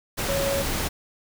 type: tone in noise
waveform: sine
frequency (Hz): 554.4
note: C#5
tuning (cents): 0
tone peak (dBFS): -24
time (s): 0.28-0.63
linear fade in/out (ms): 20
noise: pink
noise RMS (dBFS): -27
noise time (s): 0.17-0.89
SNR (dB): 0
effects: none